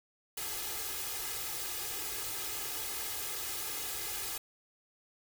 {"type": "noise with comb filter", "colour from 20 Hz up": "white", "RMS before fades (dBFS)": -38, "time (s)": [0.37, 4.38], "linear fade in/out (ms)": 5, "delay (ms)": 2.4, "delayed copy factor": 1, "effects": []}